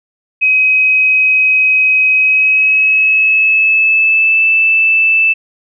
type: tone with pitch glide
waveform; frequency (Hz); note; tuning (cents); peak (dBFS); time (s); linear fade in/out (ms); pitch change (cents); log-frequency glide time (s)
sine; 2532 to 2638; D#7 to E7; +30 to +1; -7; 0.41-5.34; 20; +71; 2.13-4.45
effects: none